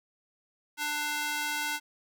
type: tone with high-pass filter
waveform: square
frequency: 297.5 Hz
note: D4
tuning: 22 cents sharp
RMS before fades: -32 dBFS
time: 0.77-1.8 s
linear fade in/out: 50 ms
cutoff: 1300 Hz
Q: 0.95
effects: none